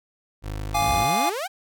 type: tone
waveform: 25% pulse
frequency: 51.7 Hz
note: G#1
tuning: 7 cents flat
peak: -25 dBFS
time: 0.42-1.07 s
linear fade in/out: 50 ms
type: chord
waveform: square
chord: D diminished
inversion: first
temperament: equal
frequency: 698.5 / 830.6 / 1174.7 Hz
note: F5 / Ab5 / D6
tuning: 0 / 0 / 0 cents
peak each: -26 / -23 / -28 dBFS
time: 0.74-1.3 s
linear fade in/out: 10 ms
type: exponential sweep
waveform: sawtooth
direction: up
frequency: 41.51 to 821 Hz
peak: -23 dBFS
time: 0.79-1.48 s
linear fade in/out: 20 ms
effects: none